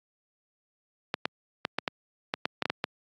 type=clicks; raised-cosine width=0.3 ms; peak=-10 dBFS; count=11; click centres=1.141 / 1.255 / 1.651 / 1.786 / 1.878 / 2.339 / 2.455 / 2.623 / 2.656 / 2.7 / 2.841 s; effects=high-pass 150 Hz 12 dB/octave + AAC 48 kbps